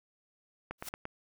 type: click train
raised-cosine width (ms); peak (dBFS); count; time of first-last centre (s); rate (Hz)
0.5; -23; 4; 0.71-1.054; 8.72
type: noise with exponential growth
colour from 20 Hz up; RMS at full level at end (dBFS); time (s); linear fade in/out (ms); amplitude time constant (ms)
white; -36; 0.78-0.89; 5; 22
effects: none

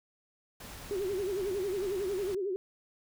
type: noise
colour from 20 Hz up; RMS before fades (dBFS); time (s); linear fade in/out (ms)
pink; -46; 0.6-2.35; 5
type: tone with vibrato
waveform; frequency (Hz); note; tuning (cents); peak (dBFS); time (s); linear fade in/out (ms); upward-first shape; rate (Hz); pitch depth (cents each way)
sine; 386.4; G4; -25; -30; 0.91-2.56; 0; sine; 11; 120
effects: none

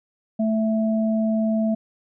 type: tone pair together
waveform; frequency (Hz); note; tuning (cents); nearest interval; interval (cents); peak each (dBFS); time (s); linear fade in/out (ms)
sine; 220 / 658.9; A3 / E5; 0 / -1; octave + perfect fifth; 1899; -19 / -26; 0.39-1.75; 10
effects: none

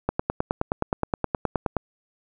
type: click train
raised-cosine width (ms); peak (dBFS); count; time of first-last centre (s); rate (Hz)
1; -8; 17; 0.09-1.767; 9.54
effects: none

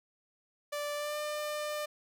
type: tone with pitch glide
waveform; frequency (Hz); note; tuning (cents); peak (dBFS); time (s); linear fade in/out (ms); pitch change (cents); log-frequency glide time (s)
sawtooth; 586 to 599; D5 to D5; -4 to +34; -30; 0.72-1.86; 10; +38; 0.95-1.18
effects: none

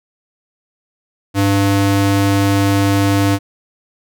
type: ring-modulated tone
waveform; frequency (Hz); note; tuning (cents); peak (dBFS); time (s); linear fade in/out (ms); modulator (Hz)
square; 198.5; G3; +22; -9; 1.34-3.39; 50; 96.4
effects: none

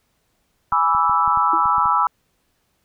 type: chord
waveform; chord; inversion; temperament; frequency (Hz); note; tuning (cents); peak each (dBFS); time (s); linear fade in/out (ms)
sine; E dominant seventh; first; equal with one note detuned; 830.6 / 987.8 / 1157.8 / 1318.5; G#5 / B5 / D6 / E6; 0 / 0 / -25 / 0; -23 / -19 / -22 / -18; 0.72-2.07; 2
type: clicks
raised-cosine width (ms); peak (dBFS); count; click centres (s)
5; -25; 8; 0.725 / 0.949 / 1.096 / 1.278 / 1.374 / 1.657 / 1.782 / 1.857
type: tone with exponential decay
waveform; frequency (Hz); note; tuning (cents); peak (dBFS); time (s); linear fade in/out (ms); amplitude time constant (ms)
sine; 329.6; E4; 0; -22; 1.53-1.65; 5; 25
effects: pink hiss -67 dBFS RMS until 2.84 s

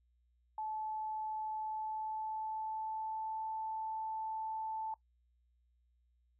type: tone with pitch glide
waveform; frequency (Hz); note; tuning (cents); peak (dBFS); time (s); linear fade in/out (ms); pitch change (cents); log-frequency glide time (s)
sine; 867 to 879.1; A5 to A5; -26 to -2; -37; 0.58-4.94; 2; +24; 1.56-3.44
effects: noise-tail reverb RT60 0.1 s tail -19 dB re dry + added 60 Hz sine -70 dBFS peak until 6.39 s

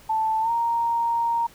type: tone with pitch glide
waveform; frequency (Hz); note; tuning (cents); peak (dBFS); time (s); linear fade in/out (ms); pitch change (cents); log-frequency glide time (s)
sine; 880 to 931.3; A5 to A#5; 0 to -2; -20; 0.09-1.47; 10; +98; 0.41-0.51
effects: pink hiss -51 dBFS RMS until 1.54 s

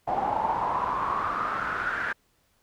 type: noise with band-pass filter sweep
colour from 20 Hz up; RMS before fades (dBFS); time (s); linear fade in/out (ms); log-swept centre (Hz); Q
brown; -28; 0.07-2.13; 10; 770 to 1600; 7.8
effects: pink hiss -68 dBFS RMS until 2.62 s

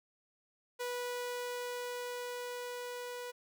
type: tone with level ramp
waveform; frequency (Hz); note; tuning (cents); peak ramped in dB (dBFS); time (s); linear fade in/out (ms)
sawtooth; 490.1; B4; -13; -32 to -37; 0.79-3.32; 20
effects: none

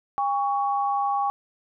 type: tone pair together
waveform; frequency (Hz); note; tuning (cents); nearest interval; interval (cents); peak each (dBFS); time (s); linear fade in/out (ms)
sine; 807.6 / 1119; G#5 / C#6; -49 / +16; tritone; 565; -23 / -26; 0.18-1.3; 0
effects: none

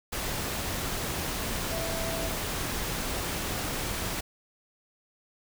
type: tone in noise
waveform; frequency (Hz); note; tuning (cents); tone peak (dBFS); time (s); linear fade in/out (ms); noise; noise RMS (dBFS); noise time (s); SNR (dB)
sine; 659.3; E5; 0; -35; 1.71-2.29; 10; pink; -32; 0.12-4.21; -6
effects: none

